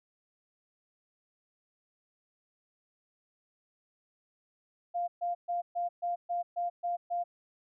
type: tone bursts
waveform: sine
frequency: 698.5 Hz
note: F5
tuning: in tune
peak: -29 dBFS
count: 9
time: 4.94-7.24 s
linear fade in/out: 20 ms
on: 140 ms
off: 130 ms
effects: none